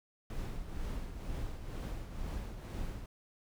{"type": "noise with tremolo", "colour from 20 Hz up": "brown", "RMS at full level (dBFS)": -37, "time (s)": [0.3, 3.06], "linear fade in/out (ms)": 2, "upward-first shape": "triangle", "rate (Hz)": 2.1, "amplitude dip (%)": 60, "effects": []}